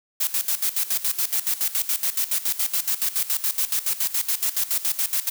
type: noise with tremolo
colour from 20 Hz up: blue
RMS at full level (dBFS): -22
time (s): 0.2-5.3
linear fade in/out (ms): 10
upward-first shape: square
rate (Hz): 7.1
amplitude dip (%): 80
effects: none